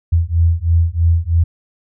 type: beating tone pair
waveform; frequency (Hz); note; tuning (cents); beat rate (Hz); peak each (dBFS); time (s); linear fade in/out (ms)
sine; 82.3 / 85.4; E2 / F2; -2 / -38; 3.1; -14; 0.12-1.44; 10
effects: none

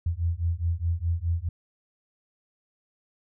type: beating tone pair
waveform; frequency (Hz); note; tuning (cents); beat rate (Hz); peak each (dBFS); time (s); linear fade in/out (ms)
sine; 82.41 / 87.21; E2 / F2; 0 / -2; 4.8; -27; 0.06-1.49; 5
effects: none

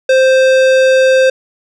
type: tone with tanh clipping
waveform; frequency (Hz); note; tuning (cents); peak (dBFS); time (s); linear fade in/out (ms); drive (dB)
sine; 523.3; C5; 0; -8; 0.09-1.3; 5; 18
effects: none

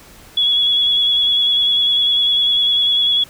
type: tone with vibrato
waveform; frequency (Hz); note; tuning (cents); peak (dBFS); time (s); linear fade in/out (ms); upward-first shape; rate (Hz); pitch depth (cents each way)
sine; 3373; G#7; +26; -12; 0.37-3.24; 5; square; 10; 15
effects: pink hiss -43 dBFS RMS until 3.29 s

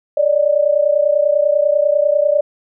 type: tone pair together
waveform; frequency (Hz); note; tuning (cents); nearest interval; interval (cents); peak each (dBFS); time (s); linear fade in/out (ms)
sine; 573 / 603.1; D5 / D5; -43 / +46; minor second; 89; -14; 0.17-2.41; 5
effects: none

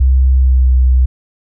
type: tone with pitch glide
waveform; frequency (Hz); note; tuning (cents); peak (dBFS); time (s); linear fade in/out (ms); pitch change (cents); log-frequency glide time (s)
sine; 65.1 to 63.61; C2 to C2; -8 to -48; -6; 0-1.06; 10; -40; 0.36-0.7
effects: none

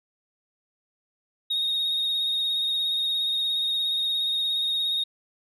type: tone with vibrato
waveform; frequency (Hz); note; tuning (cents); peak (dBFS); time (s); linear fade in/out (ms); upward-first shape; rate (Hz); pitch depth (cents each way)
sine; 3729; A#7; 0; -21; 1.5-5.04; 10; sine; 17; 25
effects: tanh soft clip ceiling -21 dBFS

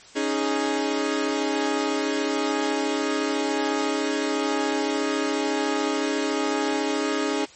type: chord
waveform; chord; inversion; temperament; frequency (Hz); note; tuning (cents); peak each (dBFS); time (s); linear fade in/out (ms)
sawtooth; C# suspended second; none; equal; 277.2 / 311.1 / 415.3; C#4 / D#4 / G#4; 0 / 0 / 0; -23; 0.15-7.46; 20
effects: white hiss -48 dBFS RMS until 7.55 s + MP3 32 kbps

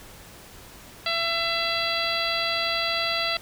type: harmonic tone with a mistuned harmonic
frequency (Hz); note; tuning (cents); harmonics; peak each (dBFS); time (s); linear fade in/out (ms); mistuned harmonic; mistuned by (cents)
671; E5; +31; 1 / 2 / 3 / 4 / 5 / 6 / 7; -31 / -31 / -31 / -31 / -31 / -31 / -31; 1.06-3.37; 2; 7; -16
effects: pink hiss -46 dBFS RMS until 3.41 s

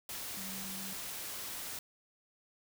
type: tone in noise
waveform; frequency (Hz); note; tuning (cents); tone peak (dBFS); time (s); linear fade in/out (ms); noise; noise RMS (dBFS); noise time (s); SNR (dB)
sine; 192.1; G3; -35; -46; 0.37-0.93; 2; white; -42; 0.09-1.79; -7
effects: none

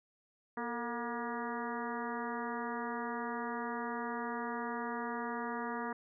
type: harmonic tone with a mistuned harmonic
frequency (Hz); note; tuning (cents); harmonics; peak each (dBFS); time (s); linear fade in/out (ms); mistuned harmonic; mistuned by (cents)
238.6; A#3; +41; 1 / 2 / 3 / 4 / 5 / 6 / 7 / 8; -41 / -43 / -45 / -42 / -44 / -48 / -47 / -49; 0.57-5.93; 5; 2; -76
effects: none

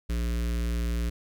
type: tone with notch filter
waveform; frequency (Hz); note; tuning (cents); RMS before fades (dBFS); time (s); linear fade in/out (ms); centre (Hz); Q
square; 58.27; A#1; 0; -28; 0.09-1.1; 10; 820; 0.94
effects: 11-bit

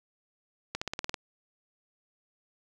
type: accelerating click train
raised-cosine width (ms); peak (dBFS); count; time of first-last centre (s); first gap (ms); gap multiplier
0.2; -15; 8; 0.75-1.142; 65; 0.95
effects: none

